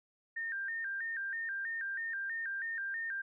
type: tone with vibrato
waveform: sine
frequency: 1702 Hz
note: G#6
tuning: 42 cents sharp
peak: -35 dBFS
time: 0.36-3.22 s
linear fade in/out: 10 ms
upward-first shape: square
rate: 3.1 Hz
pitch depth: 120 cents each way
effects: none